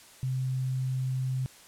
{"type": "tone", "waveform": "sine", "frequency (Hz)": 130, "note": "C3", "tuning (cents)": -11, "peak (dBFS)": -27, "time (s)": [0.23, 1.46], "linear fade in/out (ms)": 0, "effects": ["white hiss -53 dBFS RMS until 1.67 s", "low-pass 11000 Hz 12 dB/octave"]}